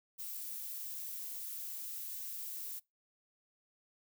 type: noise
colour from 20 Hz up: violet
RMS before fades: -43 dBFS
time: 0.18-2.8 s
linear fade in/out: 20 ms
effects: noise-tail reverb RT60 0.2 s tail -23 dB re dry